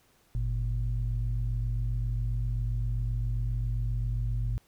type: tone pair together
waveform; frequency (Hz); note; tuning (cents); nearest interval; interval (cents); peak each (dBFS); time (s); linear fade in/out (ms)
sine; 49 / 116.54; G1 / A#2; 0 / 0; octave + minor third; 1500; -28 / -29; 0.35-4.58; 0
effects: tanh soft clip ceiling -21 dBFS + pink hiss -65 dBFS RMS until 4.67 s